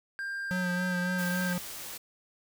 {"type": "tone with pitch glide", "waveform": "triangle", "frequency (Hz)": [1594, 1580.2], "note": ["G6", "G6"], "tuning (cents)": [28, 13], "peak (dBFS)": -31, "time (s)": [0.19, 1.53], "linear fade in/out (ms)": 0, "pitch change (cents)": -15, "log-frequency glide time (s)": [0.46, 0.59]}
{"type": "tone with vibrato", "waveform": "square", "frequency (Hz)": 180.7, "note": "F#3", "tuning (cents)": -41, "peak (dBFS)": -30, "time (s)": [0.51, 1.58], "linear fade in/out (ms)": 0, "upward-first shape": "sine", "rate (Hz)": 3.6, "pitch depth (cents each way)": 25}
{"type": "noise", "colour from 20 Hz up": "white", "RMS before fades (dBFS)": -41, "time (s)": [1.18, 1.98], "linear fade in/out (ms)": 10}
{"effects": []}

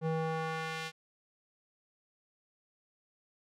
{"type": "tone with band-pass filter sweep", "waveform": "square", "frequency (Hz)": 160.5, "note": "E3", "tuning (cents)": -46, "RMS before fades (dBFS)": -35, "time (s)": [0.01, 0.92], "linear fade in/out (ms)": 50, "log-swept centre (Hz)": [390, 3200], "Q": 0.79, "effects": []}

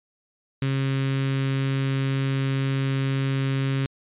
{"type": "tone with notch filter", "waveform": "sawtooth", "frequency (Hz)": 135.1, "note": "C#3", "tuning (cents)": -44, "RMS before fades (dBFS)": -24, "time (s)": [0.62, 3.86], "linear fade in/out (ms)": 2, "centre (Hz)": 740, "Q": 0.61, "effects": ["resampled to 8000 Hz"]}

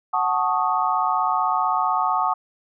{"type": "chord", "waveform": "sine", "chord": "D# half-diminished seventh", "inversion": "first", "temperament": "equal", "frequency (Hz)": [740, 880, 1108.7, 1244.5], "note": ["F#5", "A5", "C#6", "D#6"], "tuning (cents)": [0, 0, 0, 0], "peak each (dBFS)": -24, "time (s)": [0.13, 2.34], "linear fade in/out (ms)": 10, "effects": []}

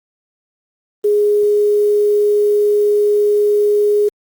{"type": "tone with quantisation", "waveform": "sine", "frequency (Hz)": 415.3, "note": "G#4", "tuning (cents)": 0, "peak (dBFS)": -10, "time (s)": [1.04, 4.09], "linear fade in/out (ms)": 10, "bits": 6, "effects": ["Opus 24 kbps"]}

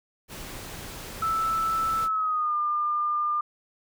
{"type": "noise", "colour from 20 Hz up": "pink", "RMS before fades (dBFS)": -39, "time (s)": [0.28, 2.09], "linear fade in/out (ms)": 50}
{"type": "tone with pitch glide", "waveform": "sine", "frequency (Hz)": [1318.5, 1202.1], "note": ["E6", "D6"], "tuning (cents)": [0, 40], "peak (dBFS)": -23, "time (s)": [1.22, 3.41], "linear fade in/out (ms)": 5, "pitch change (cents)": -160, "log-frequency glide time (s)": [2.01, 2.56]}
{"effects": []}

